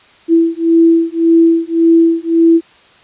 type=beating tone pair; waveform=sine; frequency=330.4 / 332.2 Hz; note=E4 / E4; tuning=+4 / +13 cents; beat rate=1.8 Hz; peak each=-10 dBFS; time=0.28-2.61 s; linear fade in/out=50 ms; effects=white hiss -45 dBFS RMS until 3.03 s + resampled to 8000 Hz